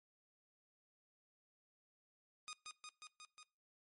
10% pulse tone with echo, 1236 Hz, D#6, 12 cents flat, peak -38 dBFS, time 2.48-2.53 s, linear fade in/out 0 ms, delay 180 ms, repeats 5, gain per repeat -2 dB, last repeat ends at 3.43 s, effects noise-tail reverb RT60 0.4 s tail -24 dB re dry + MP3 48 kbps

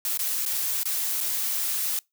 blue noise with dropouts, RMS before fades -27 dBFS, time 0.05-1.99 s, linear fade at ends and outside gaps 1 ms, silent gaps 0.174-0.191 / 0.453-0.461 / 0.832-0.855 / 1.205-1.209 s, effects noise-tail reverb RT60 0.2 s tail -25 dB re dry

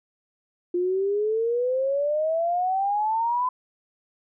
sine exponential sweep, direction up, 349.2 to 1018 Hz, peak -21 dBFS, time 0.74-3.49 s, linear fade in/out 5 ms, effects none

